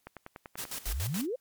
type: click train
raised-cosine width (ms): 0.5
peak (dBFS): -27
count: 7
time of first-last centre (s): 0.07-0.653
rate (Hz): 10.3
type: noise with tremolo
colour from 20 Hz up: white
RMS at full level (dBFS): -37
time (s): 0.57-1.27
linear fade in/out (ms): 20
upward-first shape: square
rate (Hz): 7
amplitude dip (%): 80
type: exponential sweep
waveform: sine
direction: up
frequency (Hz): 38.11 to 554.4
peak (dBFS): -30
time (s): 0.86-1.36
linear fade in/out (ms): 10
effects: white hiss -73 dBFS RMS until 1.4 s + MP3 96 kbps